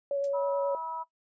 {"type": "tone with vibrato", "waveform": "sine", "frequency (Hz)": 560, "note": "C#5", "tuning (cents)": 18, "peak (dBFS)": -26, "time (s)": [0.11, 0.75], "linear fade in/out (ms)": 2, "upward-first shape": "square", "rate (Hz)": 9.3, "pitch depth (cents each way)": 10}
{"type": "noise with exponential decay", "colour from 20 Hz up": "violet", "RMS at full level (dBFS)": -38, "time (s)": [0.24, 0.33], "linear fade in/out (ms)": 0, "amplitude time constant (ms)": 18}
{"type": "harmonic tone", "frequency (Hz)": 323.5, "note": "E4", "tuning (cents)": -32, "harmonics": [2, 3, 4], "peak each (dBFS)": [-46, -34, -43], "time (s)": [0.33, 1.04], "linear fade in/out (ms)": 20}
{"effects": ["noise-tail reverb RT60 0.1 s tail -17 dB re dry", "resampled to 16000 Hz"]}